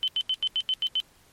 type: tone bursts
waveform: sine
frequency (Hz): 3058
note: G7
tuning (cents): -44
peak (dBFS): -22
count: 8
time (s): 0.03-1.002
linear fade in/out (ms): 0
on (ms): 48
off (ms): 84
effects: pink hiss -59 dBFS RMS until 1.32 s + MP3 64 kbps